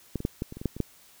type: clicks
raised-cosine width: 3 ms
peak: -16 / -22 / -12 / -16 / -26 / -27 / -24 / -12 / -25 / -12 dBFS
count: 10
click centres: 0.157 / 0.204 / 0.251 / 0.421 / 0.524 / 0.57 / 0.615 / 0.657 / 0.766 / 0.803 s
effects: white hiss -56 dBFS RMS until 1.2 s